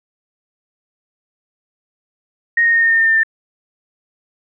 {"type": "tone with pitch steps", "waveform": "sine", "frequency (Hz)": [1864.7, 1854, 1843.3, 1832.7, 1822.1, 1811.6, 1801.2, 1790.8], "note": ["A#6", "A#6", "A#6", "A#6", "A#6", "A#6", "A6", "A6"], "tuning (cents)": [0, -10, -20, -30, -40, -50, 40, 30], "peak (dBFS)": -10, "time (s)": [2.57, 3.234], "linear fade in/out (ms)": 5, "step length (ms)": 83, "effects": []}